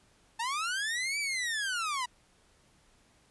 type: linear two-way sweep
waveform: sawtooth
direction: up then down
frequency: 880 to 2338 to 954 Hz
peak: -27 dBFS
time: 0.39-2.06 s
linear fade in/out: 10 ms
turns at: 1.19 s
effects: pink hiss -65 dBFS RMS until 3.3 s + resampled to 24000 Hz